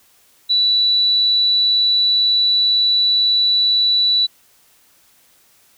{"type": "tone", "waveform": "sine", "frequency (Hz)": 3951, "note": "B7", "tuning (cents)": 0, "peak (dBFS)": -12, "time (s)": [0.49, 4.27], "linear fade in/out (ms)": 20, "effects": ["white hiss -54 dBFS RMS until 5.77 s"]}